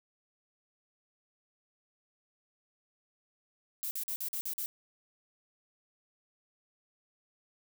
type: noise bursts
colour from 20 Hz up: violet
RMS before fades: -36 dBFS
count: 7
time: 3.83-4.66 s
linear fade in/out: 0 ms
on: 80 ms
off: 45 ms
effects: none